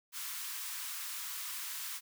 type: high-pass noise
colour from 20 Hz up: white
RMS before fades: -41 dBFS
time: 0.12-2.01 s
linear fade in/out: 50 ms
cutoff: 960 Hz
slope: 48 dB/octave
effects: none